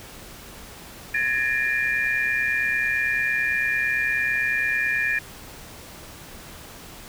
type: tone cluster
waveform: sine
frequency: 1690 / 1819 / 2398 Hz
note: G#6 / A#6 / D7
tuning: +30 / -43 / +36 cents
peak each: -25 dBFS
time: 1.14-5.19 s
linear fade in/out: 5 ms
effects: pink hiss -42 dBFS RMS until 7.08 s